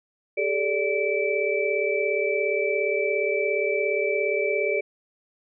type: tone cluster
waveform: sine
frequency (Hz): 397.4 / 434.6 / 583 / 2319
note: G4 / A4 / D5 / D7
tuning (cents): +24 / -21 / -13 / -22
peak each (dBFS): -27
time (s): 0.37-4.81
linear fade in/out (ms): 10
effects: none